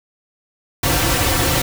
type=noise with comb filter; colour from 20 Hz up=pink; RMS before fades=-17 dBFS; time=0.83-1.62 s; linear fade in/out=5 ms; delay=4.8 ms; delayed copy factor=-0.75; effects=none